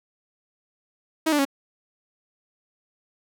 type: tone with pitch steps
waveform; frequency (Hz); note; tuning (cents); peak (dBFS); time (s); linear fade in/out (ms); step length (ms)
sawtooth; 318.1 / 293.7 / 275.9; D#4 / D4 / C#4; +38 / 0 / -8; -15; 1.26-1.452; 10; 64
effects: none